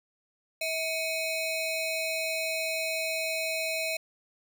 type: ring-modulated tone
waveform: 30% pulse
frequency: 1584 Hz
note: G6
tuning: 18 cents sharp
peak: -23 dBFS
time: 0.61-3.97 s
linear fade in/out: 5 ms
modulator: 939 Hz
effects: none